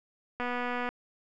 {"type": "click train", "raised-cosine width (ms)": 0.5, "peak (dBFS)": -19, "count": 121, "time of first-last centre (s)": [0.4, 0.89], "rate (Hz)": 245, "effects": []}